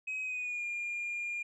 sine tone with pitch glide, 2536 to 2410 Hz, D#7 to D7, +32 to +44 cents, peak -32 dBFS, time 0.07-1.43 s, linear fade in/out 10 ms, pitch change -88 cents, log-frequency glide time 0.22-0.65 s, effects tanh soft clip ceiling -32 dBFS

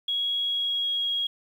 sine tone with pitch glide, 3320 to 3293 Hz, G#7 to G#7, -1 to -15 cents, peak -24 dBFS, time 0.08-1.27 s, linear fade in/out 5 ms, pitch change -14 cents, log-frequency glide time 0.41-1.07 s, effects 9-bit

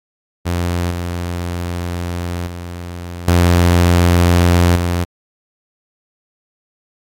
sawtooth tone with level steps, 87.31 Hz, F2, in tune, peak -12 / -16 / -22 / -5 / -11 dBFS, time 0.45-5.05 s, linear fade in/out 20 ms, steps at 0.91 / 2.47 / 3.28 / 4.76 s, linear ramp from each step 2 ms, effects AAC 64 kbps

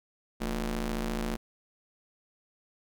sawtooth ring-modulated tone, 132.6 Hz, C3, 23 cents sharp, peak -23 dBFS, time 0.4-1.37 s, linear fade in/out 20 ms, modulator 93.5 Hz, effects none

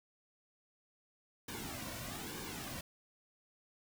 pink noise with flanger, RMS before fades -44 dBFS, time 1.48-2.81 s, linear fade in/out 5 ms, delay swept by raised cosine 1.5 to 2.44 ms, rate 1.1 Hz, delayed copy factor -0.7, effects none

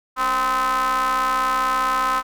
square ring-modulated tone, 125.3 Hz, B2, 25 cents sharp, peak -16 dBFS, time 0.16-2.23 s, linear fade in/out 50 ms, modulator 1160 Hz, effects none

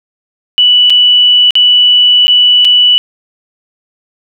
sine tone with dropouts, 2960 Hz, F#7, in tune, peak -3 dBFS, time 0.58-2.98 s, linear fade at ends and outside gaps 0 ms, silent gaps 0.898-0.903 / 1.507-1.554 / 2.27-2.28 / 2.647-2.651 s, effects none

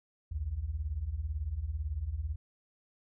sine beating tone pair, 61.6 / 79.6 Hz, B1 / D#2, -4 / +40 cents, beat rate 18 Hz, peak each -37 / -34 dBFS, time 0.31-2.36 s, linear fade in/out 10 ms, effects none

